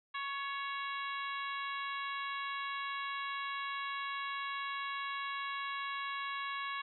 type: harmonic tone with a mistuned harmonic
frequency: 554.4 Hz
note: C#5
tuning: in tune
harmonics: 2 / 3 / 4 / 5 / 6 / 7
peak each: -39 / -43 / -45 / -47 / -49 / -50 dBFS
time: 0.14-6.82 s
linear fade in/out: 10 ms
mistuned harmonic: 3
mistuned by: +26 cents
effects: none